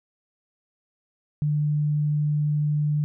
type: tone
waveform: sine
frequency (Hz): 149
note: D3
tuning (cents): +25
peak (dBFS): -20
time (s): 1.42-3.04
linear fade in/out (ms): 0
effects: none